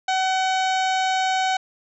harmonic tone with a mistuned harmonic, 755 Hz, F#5, 35 cents sharp, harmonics 1 / 2 / 3 / 4 / 5 / 6 / 7 / 8 / 9 / 10, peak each -20 / -28 / -31 / -32 / -34 / -37 / -42 / -40 / -42 / -45 dBFS, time 0.08-1.57 s, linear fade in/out 5 ms, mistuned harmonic 6, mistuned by -81 cents, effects none

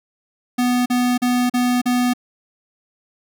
square tone bursts, 246.9 Hz, B3, in tune, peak -16 dBFS, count 5, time 0.58-2.136 s, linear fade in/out 10 ms, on 280 ms, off 39 ms, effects none

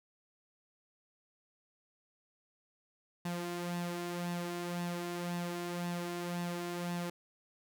sawtooth tone with flanger, 174.4 Hz, F3, 2 cents flat, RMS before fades -38 dBFS, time 3.25-7.1 s, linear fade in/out 5 ms, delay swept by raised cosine 1.1 to 3 ms, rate 1.9 Hz, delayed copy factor +0.5, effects none

